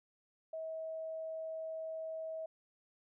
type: tone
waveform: sine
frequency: 642 Hz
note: E5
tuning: 46 cents flat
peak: -39 dBFS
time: 0.53-2.46 s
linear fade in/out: 5 ms
effects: none